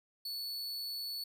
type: tone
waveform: 45% pulse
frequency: 4435 Hz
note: C#8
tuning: in tune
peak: -37 dBFS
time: 0.25-1.24 s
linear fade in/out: 5 ms
effects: none